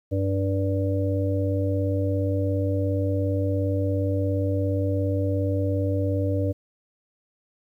harmonic tone, 97.2 Hz, G2, 14 cents flat, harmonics 1 / 3 / 5 / 6, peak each -23 / -28 / -30 / -31 dBFS, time 0.11-6.53 s, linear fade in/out 20 ms, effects 10-bit

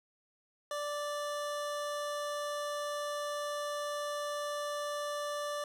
25% pulse tone, 586 Hz, D5, 4 cents flat, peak -31 dBFS, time 0.71-5.64 s, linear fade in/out 2 ms, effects low-pass 12000 Hz 12 dB/octave + 12-bit

